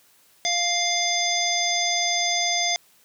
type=harmonic tone with a mistuned harmonic; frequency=699 Hz; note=F5; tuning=1 cent sharp; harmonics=1 / 3 / 5 / 7 / 9; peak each=-27 / -27 / -27 / -27 / -27 dBFS; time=0.45-2.76 s; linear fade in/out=0 ms; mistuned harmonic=7; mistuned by=+26 cents; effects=white hiss -58 dBFS RMS until 3.04 s + high-pass 100 Hz 12 dB/octave